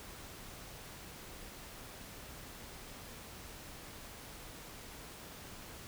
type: silence
effects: pink hiss -50 dBFS RMS until 5.87 s